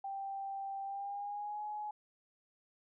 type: tone with pitch glide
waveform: sine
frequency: 785 to 841.3 Hz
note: G5 to G#5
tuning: +2 to +22 cents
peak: -38 dBFS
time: 0.04-1.91 s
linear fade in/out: 5 ms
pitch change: +120 cents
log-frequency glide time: 0.83-1.62 s
effects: none